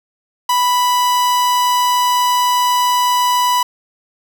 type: tone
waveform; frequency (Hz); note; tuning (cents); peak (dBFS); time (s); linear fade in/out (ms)
45% pulse; 987.8; B5; 0; -12; 0.49-3.63; 5
effects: none